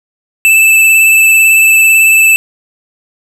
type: tone with vibrato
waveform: square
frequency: 2637 Hz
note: E7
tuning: in tune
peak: -4 dBFS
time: 0.45-2.36 s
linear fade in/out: 0 ms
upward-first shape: sine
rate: 18 Hz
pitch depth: 16 cents each way
effects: none